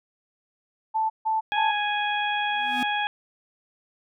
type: tone bursts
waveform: sine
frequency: 880 Hz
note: A5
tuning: in tune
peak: -21 dBFS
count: 3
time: 0.94-1.72 s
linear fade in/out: 20 ms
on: 160 ms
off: 150 ms
type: harmonic tone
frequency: 830.6 Hz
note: G#5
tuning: in tune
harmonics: 1 / 2 / 3 / 4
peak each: -26 / -29 / -31 / -32 dBFS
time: 1.52-3.07 s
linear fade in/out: 0 ms
type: tone with exponential growth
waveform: square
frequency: 250 Hz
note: B3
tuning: 21 cents sharp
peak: -26 dBFS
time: 2.48-2.83 s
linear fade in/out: 2 ms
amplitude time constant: 74 ms
effects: none